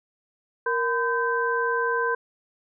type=tone cluster; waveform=sine; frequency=467.5 / 1012 / 1554 Hz; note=A#4 / B5 / G6; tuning=+5 / +42 / -16 cents; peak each=-26 dBFS; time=0.66-2.15 s; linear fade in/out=5 ms; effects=none